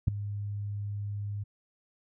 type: tone with ADSR envelope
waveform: sine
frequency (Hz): 102.3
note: G#2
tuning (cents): -26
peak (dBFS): -15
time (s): 0.07-1.44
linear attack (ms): 12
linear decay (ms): 3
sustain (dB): -17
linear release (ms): 14
effects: none